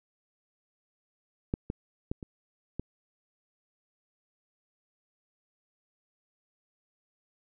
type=clicks; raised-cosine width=3 ms; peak=-15 / -19 / -18 / -27 / -20 dBFS; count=5; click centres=1.539 / 1.701 / 2.115 / 2.228 / 2.796 s; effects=none